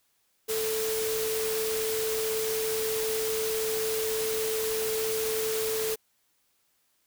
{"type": "tone in noise", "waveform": "sine", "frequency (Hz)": 440, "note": "A4", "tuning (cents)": 0, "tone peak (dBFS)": -28, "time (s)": [0.48, 5.96], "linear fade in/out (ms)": 20, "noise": "white", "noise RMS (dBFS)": -33, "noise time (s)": [0.48, 5.96], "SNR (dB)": 2, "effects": ["white hiss -71 dBFS RMS until 7.06 s"]}